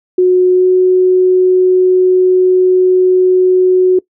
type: tone with pitch glide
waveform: sine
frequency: 365.3 to 368.5 Hz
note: F#4 to F#4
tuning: -22 to -7 cents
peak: -5 dBFS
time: 0.18-3.99 s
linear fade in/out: 5 ms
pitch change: +15 cents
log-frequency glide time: 0.53-0.66 s
effects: noise-tail reverb RT60 0.1 s tail -21 dB re dry